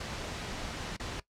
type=noise with dropouts; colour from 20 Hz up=pink; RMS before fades=-38 dBFS; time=0-1.2 s; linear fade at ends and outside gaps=5 ms; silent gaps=0.967-0.997 s; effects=noise-tail reverb RT60 0.1 s tail -18 dB re dry + low-pass 6000 Hz 12 dB/octave